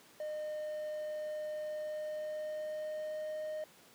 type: tone with pitch glide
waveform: triangle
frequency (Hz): 610 to 617.1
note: D#5 to D#5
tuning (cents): -34 to -14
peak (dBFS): -35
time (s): 0.2-3.64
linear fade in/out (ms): 2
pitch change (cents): +20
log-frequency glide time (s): 1.7-3.45
effects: pink hiss -60 dBFS RMS until 3.94 s + high-pass 200 Hz 12 dB/octave